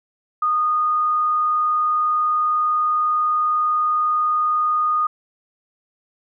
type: tone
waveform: sine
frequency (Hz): 1231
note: D#6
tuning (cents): -19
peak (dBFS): -16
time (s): 0.42-5.07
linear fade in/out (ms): 5
effects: none